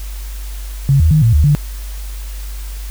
sine tone with pitch steps, 137.7 / 79.1 / 154.4 / 114.4 / 74.1 / 146.5 Hz, C#3 / D#2 / D#3 / A#2 / D2 / D3, -11 / +29 / -13 / -32 / +16 / -4 cents, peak -7 dBFS, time 0.89-1.55 s, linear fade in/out 0 ms, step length 110 ms, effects added 49 Hz sine -23 dBFS peak until 2.9 s + white hiss -37 dBFS RMS until 2.9 s

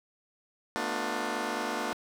10% pulse chord, B half-diminished seventh, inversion third, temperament just, 222.2 / 246.9 / 296.3 / 355.6 Hz, A3 / B3 / D4 / F4, +17 / 0 / +15 / +31 cents, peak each -28 dBFS, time 0.76-1.93 s, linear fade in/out 0 ms, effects low-pass 8000 Hz 12 dB/octave + 8-bit

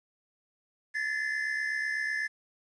triangle tone cluster, 1732 / 1800 / 2048 Hz, A6 / A6 / C7, -28 / +39 / -38 cents, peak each -29 / -35 / -35 dBFS, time 0.94-2.28 s, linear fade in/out 20 ms, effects resampled to 22050 Hz + 10-bit

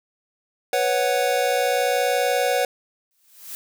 square chord, B suspended second, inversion none, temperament equal, 493.9 / 554.4 / 740 Hz, B4 / C#5 / F#5, 0 / 0 / 0 cents, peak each -24 dBFS, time 0.73-2.65 s, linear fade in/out 2 ms
blue noise with exponential growth, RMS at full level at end -32 dBFS, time 3.11-3.55 s, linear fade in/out 0 ms, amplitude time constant 95 ms
effects none

